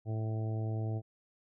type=harmonic tone; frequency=110 Hz; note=A2; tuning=in tune; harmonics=1 / 2 / 3 / 4 / 5 / 6 / 7; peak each=-32 / -46 / -44 / -47 / -52 / -48 / -51 dBFS; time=0.05-1.02 s; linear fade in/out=50 ms; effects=none